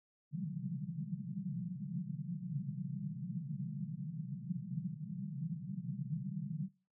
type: band-pass noise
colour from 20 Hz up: pink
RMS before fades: -41 dBFS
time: 0.31-6.69 s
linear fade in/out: 50 ms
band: 130 to 200 Hz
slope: 96 dB/octave
effects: noise-tail reverb RT60 0.4 s tail -25 dB re dry